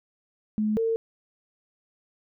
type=tone pair in turn; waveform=sine; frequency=213.7 / 452.8 Hz; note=G#3 / A4; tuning=+50 / +50 cents; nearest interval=octave + minor second; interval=1300 cents; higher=second; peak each=-22 dBFS; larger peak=neither; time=0.58-0.77 / 0.77-0.96 s; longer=neither; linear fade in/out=0 ms; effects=none